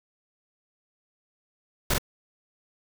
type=noise with echo; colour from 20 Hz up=pink; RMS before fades=-23 dBFS; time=1.9-1.94 s; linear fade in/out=5 ms; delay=43 ms; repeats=1; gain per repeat=-2 dB; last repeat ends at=1.983 s; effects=none